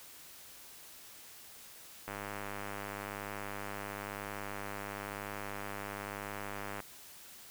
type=click train; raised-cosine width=0.5 ms; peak=-25 dBFS; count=478; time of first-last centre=2.08-6.803 s; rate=101 Hz; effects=white hiss -53 dBFS RMS until 7.5 s